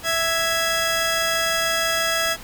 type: tone pair together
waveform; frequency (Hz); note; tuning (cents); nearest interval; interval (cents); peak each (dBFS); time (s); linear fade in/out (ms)
15% pulse; 659.3 / 1661.3; E5 / G#6; 0 / 0; octave + major third; 1600; -16; 0.03-2.37; 50
effects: pink hiss -40 dBFS RMS until 2.43 s